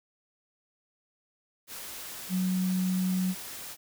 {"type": "tone in noise", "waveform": "sine", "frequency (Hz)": 185, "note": "F#3", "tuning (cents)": 0, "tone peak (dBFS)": -25, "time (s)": [2.29, 3.35], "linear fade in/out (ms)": 50, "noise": "white", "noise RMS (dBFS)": -41, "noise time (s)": [1.67, 3.77], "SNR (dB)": 13, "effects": []}